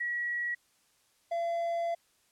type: tone pair in turn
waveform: sine / triangle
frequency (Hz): 1921 / 679.2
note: B6 / F5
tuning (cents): -48 / -48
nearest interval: octave + tritone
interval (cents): 1800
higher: first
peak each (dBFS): -30 / -27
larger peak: second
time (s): 0-0.55 / 1.31-1.95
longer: second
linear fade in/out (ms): 10
effects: white hiss -69 dBFS RMS until 2.31 s + low-pass 11000 Hz 12 dB/octave